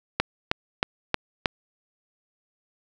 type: click train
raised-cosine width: 0.3 ms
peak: -4 dBFS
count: 5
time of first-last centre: 0.2-1.458 s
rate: 3.18 Hz
effects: none